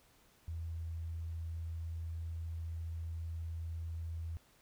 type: tone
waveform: sine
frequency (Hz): 82.41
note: E2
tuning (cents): 0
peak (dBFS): -38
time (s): 0.48-4.37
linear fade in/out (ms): 0
effects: pink hiss -67 dBFS RMS until 4.61 s